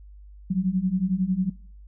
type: beating tone pair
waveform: sine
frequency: 179.9 / 190.9 Hz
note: F#3 / G3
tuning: -48 / -46 cents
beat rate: 11 Hz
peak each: -24 dBFS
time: 0.5-1.5 s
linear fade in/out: 10 ms
effects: noise-tail reverb RT60 0.6 s tail -22 dB re dry + added 50 Hz sine -43 dBFS peak until 1.87 s